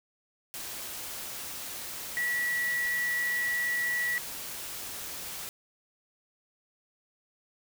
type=tone in noise; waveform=sine; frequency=1940 Hz; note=B6; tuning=31 cents flat; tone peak=-27 dBFS; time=2.17-4.18 s; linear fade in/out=0 ms; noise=white; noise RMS=-39 dBFS; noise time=0.54-5.49 s; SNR=+9 dB; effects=none